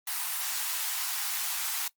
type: high-pass noise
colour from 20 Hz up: white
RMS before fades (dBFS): -32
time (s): 0.07-1.88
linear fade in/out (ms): 5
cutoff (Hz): 740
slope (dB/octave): 48
effects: noise-tail reverb RT60 0.1 s tail -19 dB re dry + Opus 32 kbps